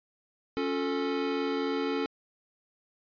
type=chord; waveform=square; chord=Db augmented; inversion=none; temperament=equal with one note detuned; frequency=277.2 / 356.2 / 440 Hz; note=Db4 / F4 / A4; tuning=0 / +34 / 0 cents; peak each=-32 / -37 / -32 dBFS; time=0.57-2.06 s; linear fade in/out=0 ms; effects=resampled to 11025 Hz